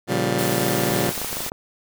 15% pulse chord, G half-diminished seventh, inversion first, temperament just, 117.6 / 141.12 / 176.4 / 196 Hz, Bb2 / Db3 / F3 / G3, +16 / +31 / +18 / 0 cents, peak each -20 dBFS, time 0.07-1.13 s, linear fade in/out 50 ms
white noise, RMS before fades -29 dBFS, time 0.38-1.5 s, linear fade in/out 10 ms
clicks, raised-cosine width 1 ms, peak -16 dBFS, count 12, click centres 0.908 / 0.954 / 1.013 / 1.085 / 1.178 / 1.216 / 1.246 / 1.329 / 1.369 / 1.405 / 1.464 / 1.519 s
effects none

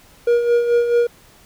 triangle tone with tremolo, 475.4 Hz, A#4, 34 cents sharp, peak -9 dBFS, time 0.27-1.07 s, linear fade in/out 5 ms, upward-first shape sine, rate 4.6 Hz, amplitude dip 55%, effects pink hiss -49 dBFS RMS until 1.45 s

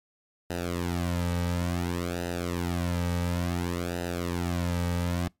sawtooth tone with flanger, 87.31 Hz, F2, in tune, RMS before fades -29 dBFS, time 0.5-5.28 s, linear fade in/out 0 ms, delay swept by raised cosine 0.89 to 2.89 ms, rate 0.57 Hz, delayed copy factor -0.9, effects noise-tail reverb RT60 0.2 s tail -25 dB re dry + MP3 64 kbps

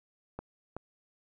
clicks, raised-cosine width 1 ms, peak -24 dBFS, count 2, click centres 0.39 / 0.766 s, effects none

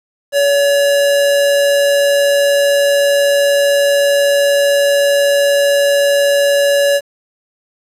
square tone with amplitude modulation, 567 Hz, C#5, 39 cents sharp, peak -9 dBFS, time 0.32-7.01 s, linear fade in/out 50 ms, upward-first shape sine, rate 133 Hz, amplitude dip 25%, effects resampled to 32000 Hz + 7-bit

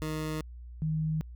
20% pulse / sine tone pair in turn, 155.56 / 156.82 Hz, D#3 / D#3, 0 / +14 cents, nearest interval unison, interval 14 cents, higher second, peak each -27 dBFS, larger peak neither, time 0.02-0.41 / 0.82-1.21 s, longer neither, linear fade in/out 0 ms, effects added 60 Hz sine -42 dBFS peak until 1.35 s

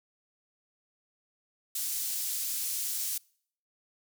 pink high-pass noise, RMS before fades -33 dBFS, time 1.75-3.18 s, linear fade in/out 5 ms, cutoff 7100 Hz, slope 12 dB/octave, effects noise-tail reverb RT60 0.6 s tail -26 dB re dry

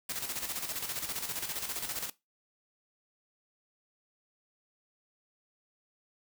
white noise with tremolo, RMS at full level -35 dBFS, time 0.09-2.1 s, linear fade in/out 5 ms, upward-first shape square, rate 15 Hz, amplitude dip 55%, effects noise-tail reverb RT60 0.2 s tail -18 dB re dry

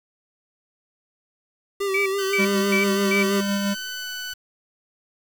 square tone with vibrato, 392 Hz, G4, in tune, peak -23 dBFS, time 1.8-3.41 s, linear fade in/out 10 ms, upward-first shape sine, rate 6 Hz, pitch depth 41 cents each way
sine tone bursts, 2305 Hz, D7, 33 cents flat, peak -20 dBFS, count 4, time 1.94-3.23 s, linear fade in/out 5 ms, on 120 ms, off 270 ms
15% pulse tone with pitch glide, 1525 to 1496.2 Hz, G6 to F#6, -48 to +19 cents, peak -24 dBFS, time 2.18-4.34 s, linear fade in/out 10 ms, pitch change -33 cents, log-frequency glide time 3.47-4.08 s
square tone with tremolo, 200.4 Hz, G3, 38 cents sharp, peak -21 dBFS, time 2.38-3.75 s, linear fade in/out 20 ms, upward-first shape sine, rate 6.3 Hz, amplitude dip 35%
effects 7-bit

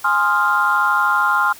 sine chord, F minor seventh, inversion first, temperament equal, 830.6 / 1046.5 / 1244.5 / 1396.9 Hz, Ab5 / C6 / Eb6 / F6, 0 / 0 / 0 / 0 cents, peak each -21 / -18 / -22 / -16 dBFS, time 0.04-1.53 s, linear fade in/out 10 ms, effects tanh soft clip ceiling -5 dBFS + white hiss -41 dBFS RMS until 1.59 s

